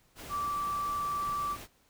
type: tone in noise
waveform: sine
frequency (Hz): 1163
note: D6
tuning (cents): -17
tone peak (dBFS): -30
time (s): 0.29-1.57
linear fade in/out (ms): 50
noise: pink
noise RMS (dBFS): -45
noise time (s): 0.15-1.68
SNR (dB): +12
effects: pink hiss -67 dBFS RMS until 1.89 s